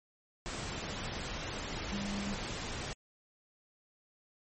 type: tone in noise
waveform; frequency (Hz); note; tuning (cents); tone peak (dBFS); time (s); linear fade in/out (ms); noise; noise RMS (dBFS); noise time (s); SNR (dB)
sine; 201.1; G3; +44; -36; 1.92-2.34; 0; pink; -39; 0.46-2.93; 0
effects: MP3 32 kbps